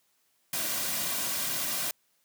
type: noise with comb filter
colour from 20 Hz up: white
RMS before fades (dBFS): -31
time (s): 0.53-1.91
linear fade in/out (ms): 2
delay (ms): 2.3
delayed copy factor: -0.5
effects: white hiss -71 dBFS RMS until 2.24 s + high-pass 100 Hz 12 dB/octave